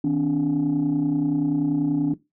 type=tone cluster; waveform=sine; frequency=157.1 / 257.1 / 287.5 Hz; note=D#3 / C4 / D4; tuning=+17 / -30 / -37 cents; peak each=-25 / -26 / -18 dBFS; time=0.04-2.14 s; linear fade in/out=5 ms; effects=noise-tail reverb RT60 0.2 s tail -17 dB re dry + tanh soft clip ceiling -15 dBFS